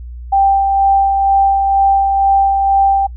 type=tone with tremolo; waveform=sine; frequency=786 Hz; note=G5; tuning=4 cents sharp; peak=-7 dBFS; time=0.32-3.07 s; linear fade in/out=10 ms; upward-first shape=sine; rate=2.1 Hz; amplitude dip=35%; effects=noise-tail reverb RT60 0.1 s tail -26 dB re dry + added 60 Hz sine -26 dBFS peak until 3.16 s